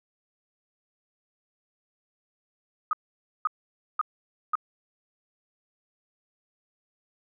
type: tone bursts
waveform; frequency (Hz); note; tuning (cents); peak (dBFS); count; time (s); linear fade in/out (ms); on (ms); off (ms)
sine; 1249; D#6; +6; -21; 4; 2.91-4.554; 2; 21; 520
effects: none